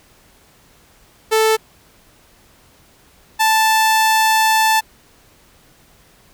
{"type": "tone pair in turn", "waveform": "sawtooth", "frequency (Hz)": [440, 880], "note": ["A4", "A5"], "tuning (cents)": [0, 0], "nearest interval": "octave", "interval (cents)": 1200, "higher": "second", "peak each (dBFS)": -8, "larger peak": "neither", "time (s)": [[1.31, 1.57], [3.39, 4.81]], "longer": "second", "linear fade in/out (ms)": 20, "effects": ["pink hiss -51 dBFS RMS until 6.33 s"]}